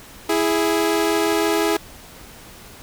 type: tone pair together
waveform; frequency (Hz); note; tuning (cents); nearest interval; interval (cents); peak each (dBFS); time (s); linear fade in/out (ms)
sawtooth; 329.6 / 415.3; E4 / G#4; 0 / 0; major third; 400; -16; 0.29-1.77; 5
effects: pink hiss -42 dBFS RMS until 2.82 s